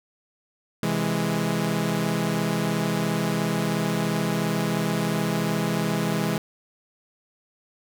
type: chord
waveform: sawtooth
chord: C augmented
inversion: none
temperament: equal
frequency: 130.81 / 164.81 / 207.7 Hz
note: C3 / E3 / G#3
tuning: 0 / 0 / 0 cents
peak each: -27 / -22 / -22 dBFS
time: 0.83-6.38 s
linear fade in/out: 2 ms
effects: none